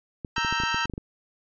clicks, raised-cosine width 3 ms, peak -20 dBFS, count 11, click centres 0.248 / 0.381 / 0.448 / 0.526 / 0.601 / 0.636 / 0.745 / 0.855 / 0.898 / 0.937 / 0.979 s
25% pulse chord, E diminished, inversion second, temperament equal, 932.3 / 1318.5 / 1568 Hz, Bb5 / E6 / G6, 0 / 0 / 0 cents, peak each -25 dBFS, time 0.36-0.86 s, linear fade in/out 5 ms
effects resampled to 16000 Hz

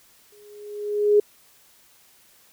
sine tone with exponential growth, 415.3 Hz, G#4, in tune, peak -11 dBFS, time 0.32-1.2 s, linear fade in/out 5 ms, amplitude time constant 190 ms, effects white hiss -56 dBFS RMS until 2.52 s

